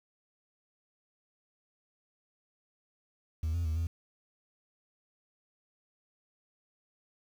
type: tone with pitch steps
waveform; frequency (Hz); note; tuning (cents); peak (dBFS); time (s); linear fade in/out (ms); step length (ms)
sine; 79.5 / 85.2 / 79 / 83; D#2 / F2 / D#2 / E2; +38 / -42 / +27 / +12; -26; 3.43-3.87; 5; 110
effects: tanh soft clip ceiling -28 dBFS + 9-bit